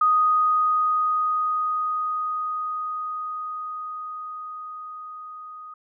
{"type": "tone with level ramp", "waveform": "sine", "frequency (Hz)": 1245, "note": "D#6", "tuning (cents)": 1, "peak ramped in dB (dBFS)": [-15, -37], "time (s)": [0.01, 5.74], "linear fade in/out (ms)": 5, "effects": []}